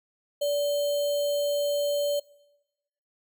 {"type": "tone with sample-and-hold", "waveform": "sine", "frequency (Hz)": 578, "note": "D5", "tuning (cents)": -28, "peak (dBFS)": -23, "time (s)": [0.41, 2.2], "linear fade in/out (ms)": 10, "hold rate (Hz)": 3675, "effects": ["noise-tail reverb RT60 1.0 s tail -23 dB re dry"]}